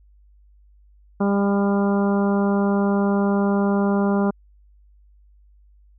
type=harmonic tone; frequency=200 Hz; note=G3; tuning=35 cents sharp; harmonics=1 / 2 / 3 / 4 / 5 / 6 / 7; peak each=-18 / -24 / -28 / -30 / -32 / -34 / -35 dBFS; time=1.2-4.31 s; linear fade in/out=10 ms; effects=added 50 Hz sine -50 dBFS peak until 5.98 s